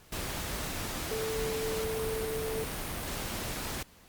sine tone in noise, 441.8 Hz, A4, 7 cents sharp, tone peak -32 dBFS, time 1.11-2.64 s, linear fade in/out 5 ms, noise pink, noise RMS -36 dBFS, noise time 0.12-3.83 s, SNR +1 dB, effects pink hiss -58 dBFS RMS until 4.08 s + Opus 48 kbps

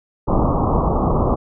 pink low-pass noise, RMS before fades -17 dBFS, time 0.27-1.36 s, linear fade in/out 20 ms, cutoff 1200 Hz, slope 96 dB/octave, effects none

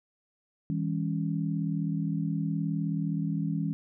sine tone cluster, 162 / 201.2 / 277.3 Hz, E3 / G3 / C#4, -30 / +45 / +1 cents, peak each -29 / -33 / -34 dBFS, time 0.7-3.73 s, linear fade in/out 0 ms, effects none

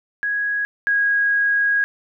sine tone pair in turn, 1660 / 1645.7 Hz, G#6 / G#6, -1 / -16 cents, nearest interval unison, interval 15 cents, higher first, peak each -19 / -15 dBFS, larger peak second, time 0.23-0.65 / 0.87-1.84 s, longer second, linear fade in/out 0 ms, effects none

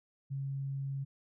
sine tone, 137.1 Hz, C#3, 19 cents flat, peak -34 dBFS, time 0.3-1.05 s, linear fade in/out 20 ms, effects none

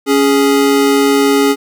square tone pair together, 278.7 / 415.3 Hz, C#4 / G#4, +9 / 0 cents, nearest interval perfect fifth, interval 691 cents, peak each -12 dBFS, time 0.06-1.56 s, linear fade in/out 50 ms, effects none

